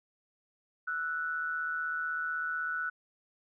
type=tone pair together; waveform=sine; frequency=1324 / 1480 Hz; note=E6 / F#6; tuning=+7 / 0 cents; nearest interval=major second; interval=193 cents; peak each=-38 / -32 dBFS; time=0.87-2.9 s; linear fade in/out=10 ms; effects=none